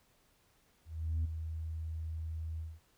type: tone with ADSR envelope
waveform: sine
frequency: 80.2 Hz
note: E2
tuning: 47 cents flat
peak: -27 dBFS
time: 0.85-2.8 s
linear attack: 400 ms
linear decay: 8 ms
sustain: -9 dB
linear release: 210 ms
effects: tanh soft clip ceiling -28 dBFS + pink hiss -70 dBFS RMS until 2.97 s